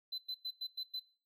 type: tone bursts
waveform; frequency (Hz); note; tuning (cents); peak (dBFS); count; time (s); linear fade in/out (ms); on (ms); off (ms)
triangle; 4035; B7; +36; -35; 6; 0.12-0.998; 10; 63; 100
effects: noise-tail reverb RT60 0.4 s tail -23 dB re dry + tanh soft clip ceiling -32 dBFS